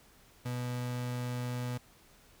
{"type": "tone", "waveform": "35% pulse", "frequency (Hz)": 123.47, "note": "B2", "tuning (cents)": 0, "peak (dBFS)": -32, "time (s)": [0.45, 1.78], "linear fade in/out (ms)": 10, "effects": ["pink hiss -61 dBFS RMS until 2.4 s"]}